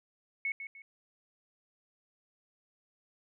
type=tone with echo; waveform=sine; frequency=2203 Hz; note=C#7; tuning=11 cents flat; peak=-30 dBFS; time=0.45-0.52 s; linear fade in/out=2 ms; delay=150 ms; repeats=2; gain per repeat=-9 dB; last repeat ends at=0.82 s; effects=none